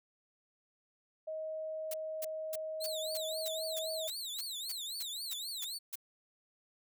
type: tone with pitch glide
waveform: sine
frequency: 630 to 638.1 Hz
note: D#5 to D#5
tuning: +21 to +44 cents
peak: -37 dBFS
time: 1.27-4.08 s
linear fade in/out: 10 ms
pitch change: +23 cents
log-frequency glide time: 3.1-3.54 s
type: noise bursts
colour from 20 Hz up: blue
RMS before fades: -40 dBFS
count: 14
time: 1.91-5.956 s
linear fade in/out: 5 ms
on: 29 ms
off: 280 ms
type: tone with vibrato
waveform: sawtooth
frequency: 3951 Hz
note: B7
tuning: in tune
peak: -36 dBFS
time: 2.8-5.79 s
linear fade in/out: 20 ms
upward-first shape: triangle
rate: 3.8 Hz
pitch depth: 270 cents each way
effects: none